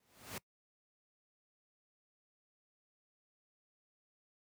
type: noise with exponential growth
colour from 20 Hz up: pink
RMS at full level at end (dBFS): -40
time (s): 0-0.38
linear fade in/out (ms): 2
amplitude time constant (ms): 81
effects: noise-tail reverb RT60 0.1 s tail -23 dB re dry + high-pass 100 Hz 12 dB/octave